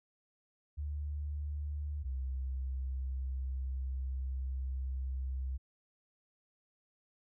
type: tone pair in turn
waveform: sine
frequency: 73.42 / 65.41 Hz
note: D2 / C2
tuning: 0 / 0 cents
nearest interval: major second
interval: 200 cents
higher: first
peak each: -35 / -34 dBFS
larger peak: second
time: 0.77-2.04 / 2.04-5.58 s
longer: second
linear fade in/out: 20 ms
effects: none